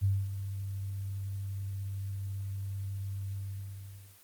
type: tone with ADSR envelope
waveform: sine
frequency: 98 Hz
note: G2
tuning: in tune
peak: -23 dBFS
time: 0.01-4.19 s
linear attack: 32 ms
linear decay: 230 ms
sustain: -11 dB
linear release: 850 ms
effects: white hiss -58 dBFS RMS until 4.23 s + Opus 24 kbps